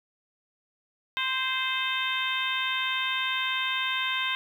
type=harmonic tone with a mistuned harmonic; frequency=520 Hz; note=C5; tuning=11 cents flat; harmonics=2 / 3 / 4 / 5 / 6 / 7; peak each=-33 / -33 / -33 / -33 / -33 / -33 dBFS; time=1.17-4.35 s; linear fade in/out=0 ms; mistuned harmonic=3; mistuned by=+17 cents; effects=9-bit